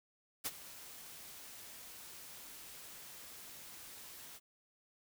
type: noise with ADSR envelope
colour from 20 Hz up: white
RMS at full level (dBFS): -36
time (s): 0.44-4.4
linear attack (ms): 22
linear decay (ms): 38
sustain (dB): -16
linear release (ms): 39
effects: none